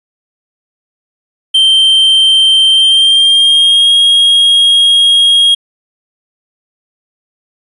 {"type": "tone with pitch glide", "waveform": "triangle", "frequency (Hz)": [3132, 3269], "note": ["G7", "G#7"], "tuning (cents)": [-2, -28], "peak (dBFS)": -3, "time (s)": [1.54, 5.55], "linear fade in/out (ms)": 10, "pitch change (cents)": 74, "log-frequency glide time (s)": [2.7, 3.93], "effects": ["resampled to 32000 Hz"]}